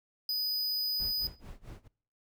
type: tone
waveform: square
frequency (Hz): 4978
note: D#8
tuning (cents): 0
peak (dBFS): -30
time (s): 0.29-1.27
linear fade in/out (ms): 2
type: noise with tremolo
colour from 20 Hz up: brown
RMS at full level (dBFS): -43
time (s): 0.99-1.88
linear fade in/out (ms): 10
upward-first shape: sine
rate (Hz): 4.5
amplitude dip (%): 95
effects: noise-tail reverb RT60 0.5 s tail -23 dB re dry